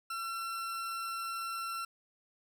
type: tone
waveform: 40% pulse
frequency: 1353 Hz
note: E6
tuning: 45 cents sharp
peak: -35 dBFS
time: 0.1-1.85 s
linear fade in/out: 5 ms
effects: none